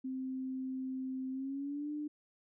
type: tone with pitch glide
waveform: sine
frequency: 261 to 298.1 Hz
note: C4 to D4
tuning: -4 to +26 cents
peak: -36 dBFS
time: 0.04-2.08 s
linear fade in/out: 10 ms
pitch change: +230 cents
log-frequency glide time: 1.31-1.91 s
effects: none